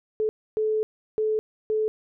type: tone bursts at uneven times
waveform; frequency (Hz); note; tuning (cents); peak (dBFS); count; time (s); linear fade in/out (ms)
sine; 433.1; A4; -27; -21; 4; 0.2-0.29 / 0.57-0.83 / 1.18-1.39 / 1.7-1.88; 0
effects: none